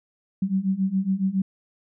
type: beating tone pair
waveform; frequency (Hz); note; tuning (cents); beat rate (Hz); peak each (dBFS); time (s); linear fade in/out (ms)
sine; 187.5 / 194.7; F#3 / G3; +23 / -12; 7.2; -25 / -23; 0.42-1.42; 5
effects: none